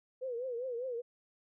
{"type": "tone with vibrato", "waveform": "sine", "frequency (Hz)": 493.9, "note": "B4", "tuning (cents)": 0, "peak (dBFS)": -35, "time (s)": [0.21, 1.02], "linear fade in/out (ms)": 20, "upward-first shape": "triangle", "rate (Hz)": 5, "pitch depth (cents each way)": 140, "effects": []}